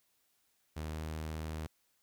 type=tone with pitch glide; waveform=sawtooth; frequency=77.78 to 78.5 Hz; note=D#2 to D#2; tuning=0 to +16 cents; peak=-34 dBFS; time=0.76-1.67 s; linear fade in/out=10 ms; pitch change=+16 cents; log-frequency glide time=0.91-0.99 s; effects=white hiss -75 dBFS RMS until 2.02 s